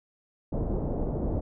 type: low-pass noise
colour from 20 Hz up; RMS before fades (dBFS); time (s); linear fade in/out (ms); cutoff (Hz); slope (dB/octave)
pink; -29; 0.52-1.41; 10; 650; 24
effects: none